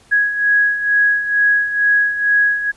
sine beating tone pair, 1661.2 / 1663.4 Hz, G#6 / G#6, 0 / +2 cents, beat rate 2.2 Hz, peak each -19 / -13 dBFS, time 0.11-2.72 s, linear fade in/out 20 ms, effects pink hiss -50 dBFS RMS until 2.76 s + resampled to 24000 Hz

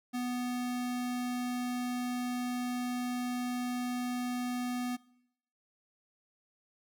square tone, 247 Hz, B3, in tune, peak -33 dBFS, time 0.13-4.97 s, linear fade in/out 20 ms, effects noise-tail reverb RT60 0.8 s tail -22 dB re dry

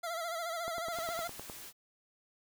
25% pulse tone with vibrato, 672 Hz, E5, 33 cents sharp, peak -32 dBFS, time 0.03-1.28 s, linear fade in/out 10 ms, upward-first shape sine, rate 14 Hz, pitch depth 70 cents each way
click train, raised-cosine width 1 ms, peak -29 dBFS, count 9, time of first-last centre 0.68-1.498 s, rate 9.78 Hz
white noise, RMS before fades -48 dBFS, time 0.9-1.73 s, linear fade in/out 50 ms
effects none

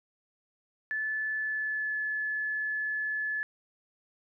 sine tone with pitch glide, 1738 to 1722 Hz, A6 to A6, -22 to -38 cents, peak -29 dBFS, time 0.91-3.43 s, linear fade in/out 0 ms, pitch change -16 cents, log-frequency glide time 1.37-1.96 s, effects none

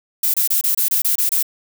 violet noise bursts, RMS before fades -17 dBFS, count 9, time 0.23-1.428 s, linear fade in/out 5 ms, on 110 ms, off 26 ms, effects none

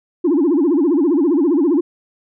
sine tone with vibrato, 312.7 Hz, D#4, 9 cents sharp, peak -10 dBFS, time 0.24-1.81 s, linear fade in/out 10 ms, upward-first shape sine, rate 15 Hz, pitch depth 250 cents each way, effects tanh soft clip ceiling -9 dBFS

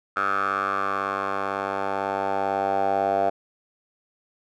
10% pulse tone with band-pass filter sweep, 98 Hz, G2, in tune, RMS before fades -25 dBFS, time 0.16-3.3 s, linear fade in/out 10 ms, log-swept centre 1300 to 720 Hz, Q 6.6, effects none

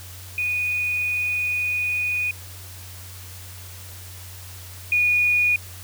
sine tone pair in turn, 2471 / 2454 Hz, D#7 / D#7, -13 / -25 cents, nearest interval unison, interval 12 cents, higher first, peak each -21 / -16 dBFS, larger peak second, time 0.38-2.31 / 4.92-5.56 s, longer first, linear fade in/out 2 ms, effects added 91 Hz sine -39 dBFS peak until 5.83 s + white hiss -42 dBFS RMS until 5.83 s

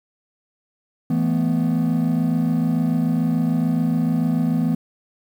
triangle chord, E suspended fourth, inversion none, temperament equal, 164.81 / 220 / 246.9 Hz, E3 / A3 / B3, 0 / 0 / 0 cents, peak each -18 / -21 / -18 dBFS, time 1.1-4.75 s, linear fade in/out 5 ms, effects tanh soft clip ceiling -10 dBFS + 8-bit

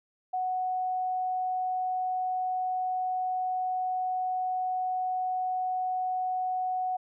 sine tone, 740 Hz, F#5, in tune, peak -27 dBFS, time 0.33-6.97 s, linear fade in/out 10 ms, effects none

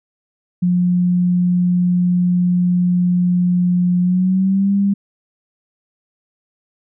sine tone with pitch glide, 178.3 to 198.98 Hz, F3 to G3, +36 to +26 cents, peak -12 dBFS, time 0.62-4.94 s, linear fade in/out 10 ms, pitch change +190 cents, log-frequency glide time 4.01-4.72 s, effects none

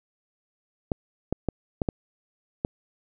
clicks, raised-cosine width 2 ms, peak -11 dBFS, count 6, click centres 0.918 / 1.326 / 1.487 / 1.818 / 1.888 / 2.649 s, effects none

